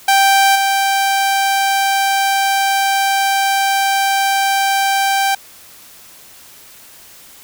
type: tone with level steps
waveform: sawtooth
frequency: 784 Hz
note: G5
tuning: in tune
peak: -5 / -9 dBFS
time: 0.08-5.35 s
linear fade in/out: 5 ms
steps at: 0.55 s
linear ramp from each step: 10 ms
effects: white hiss -41 dBFS RMS until 7.43 s